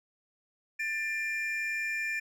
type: tone pair together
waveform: triangle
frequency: 1774.7 / 2387 Hz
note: A6 / D7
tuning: +14 / +28 cents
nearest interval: perfect fourth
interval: 514 cents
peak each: -32 / -31 dBFS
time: 0.79-2.2 s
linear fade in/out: 10 ms
effects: none